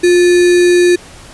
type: tone with sample-and-hold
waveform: sine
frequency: 353.8 Hz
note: F4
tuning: 23 cents sharp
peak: -5 dBFS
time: 0.03-0.96 s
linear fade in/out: 10 ms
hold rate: 2100 Hz
effects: pink hiss -36 dBFS RMS until 1.33 s + resampled to 24000 Hz